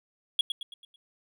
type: tone with echo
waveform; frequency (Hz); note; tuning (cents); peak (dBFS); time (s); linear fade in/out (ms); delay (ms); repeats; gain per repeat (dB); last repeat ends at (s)
triangle; 3322; G#7; 0; -19; 0.39-0.41; 2; 110; 5; -7; 0.96
effects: none